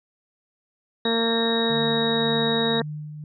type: harmonic tone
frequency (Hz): 228.9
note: A#3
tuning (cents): -31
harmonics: 1 / 2 / 3 / 4 / 5 / 6 / 7 / 8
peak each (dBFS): -25 / -24 / -32 / -33 / -37 / -41 / -35 / -33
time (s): 1.05-2.82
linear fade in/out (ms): 5
type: tone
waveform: sine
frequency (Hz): 3800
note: A#7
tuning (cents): +33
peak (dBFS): -25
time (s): 1.05-2.8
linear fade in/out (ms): 2
type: tone with tremolo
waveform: sine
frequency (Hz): 151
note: D3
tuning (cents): +48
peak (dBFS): -29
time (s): 1.7-3.24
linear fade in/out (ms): 2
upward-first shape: sine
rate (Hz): 1.9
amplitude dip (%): 45
effects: none